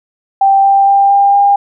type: tone with pitch steps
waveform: sine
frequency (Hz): 784 / 789 / 794 / 799.1 / 804.2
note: G5 / G5 / G5 / G5 / G5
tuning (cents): 0 / +11 / +22 / +33 / +44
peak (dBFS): -5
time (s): 0.41-1.56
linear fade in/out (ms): 5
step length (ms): 230
effects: none